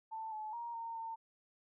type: tone with pitch steps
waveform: sine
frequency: 887 / 861 / 940 / 918 / 906 Hz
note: A5 / A5 / A#5 / A#5 / A#5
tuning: +14 / -38 / +14 / -27 / -50 cents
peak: -40 dBFS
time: 0.11-1.16 s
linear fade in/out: 20 ms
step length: 210 ms
effects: none